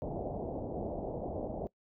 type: low-pass noise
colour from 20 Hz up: white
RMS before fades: -38 dBFS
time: 0.02-1.67 s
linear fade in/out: 0 ms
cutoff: 730 Hz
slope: 48 dB/octave
effects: noise-tail reverb RT60 0.1 s tail -21 dB re dry